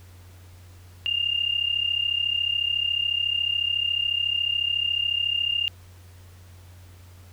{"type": "tone pair together", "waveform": "sine", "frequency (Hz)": [2794, 2828], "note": ["F7", "F7"], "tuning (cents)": [0, 21], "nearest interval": "unison", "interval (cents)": 21, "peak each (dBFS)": [-25, -25], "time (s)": [1.06, 5.68], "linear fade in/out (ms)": 0, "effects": ["added 90 Hz sine -45 dBFS peak until 7.32 s", "pink hiss -55 dBFS RMS until 7.32 s"]}